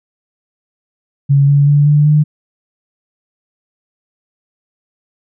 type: tone with pitch steps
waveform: sine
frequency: 140 / 142.53 / 145.1 / 147.73 / 150.4 Hz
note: C#3 / C#3 / D3 / D3 / D3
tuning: +18 / +49 / -21 / +11 / +42 cents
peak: -6 dBFS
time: 1.29-2.24 s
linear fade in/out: 20 ms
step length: 190 ms
effects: none